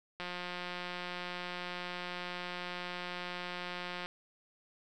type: click train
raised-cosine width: 0.3 ms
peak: -24 dBFS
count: 688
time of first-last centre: 0.2-4.06 s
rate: 178 Hz
effects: none